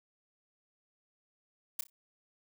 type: noise with echo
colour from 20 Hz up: blue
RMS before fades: -33 dBFS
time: 1.79-1.81 s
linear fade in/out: 5 ms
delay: 30 ms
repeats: 3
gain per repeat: -12 dB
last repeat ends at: 1.9 s
effects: none